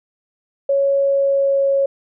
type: tone with pitch glide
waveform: sine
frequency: 554.4 to 550.6 Hz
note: C#5 to C#5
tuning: 0 to -12 cents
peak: -13 dBFS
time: 0.69-1.86 s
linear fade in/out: 5 ms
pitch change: -12 cents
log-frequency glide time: 1-1.69 s
effects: none